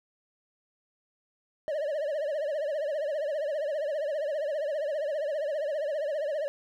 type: tone with vibrato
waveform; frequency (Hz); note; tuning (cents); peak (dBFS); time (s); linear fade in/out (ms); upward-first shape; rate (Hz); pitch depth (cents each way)
triangle; 594; D5; +20; -26; 1.68-6.48; 0; triangle; 15; 150
effects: none